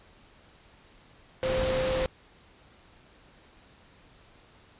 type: tone in noise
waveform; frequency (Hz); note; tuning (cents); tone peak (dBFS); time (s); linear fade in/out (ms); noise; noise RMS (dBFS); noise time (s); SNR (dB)
sine; 520; C5; -11; -26; 1.43-2.06; 0; pink; -31; 1.43-2.06; +2
effects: pink hiss -57 dBFS RMS until 4.79 s + resampled to 8000 Hz